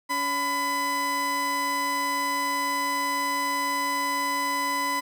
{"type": "tone pair together", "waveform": "30% pulse", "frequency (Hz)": [282, 1002], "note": ["C#4", "B5"], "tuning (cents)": [30, 25], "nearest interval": "octave + minor seventh", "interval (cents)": 2195, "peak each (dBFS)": [-32, -22], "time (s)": [0.09, 5.01], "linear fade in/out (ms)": 20, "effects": []}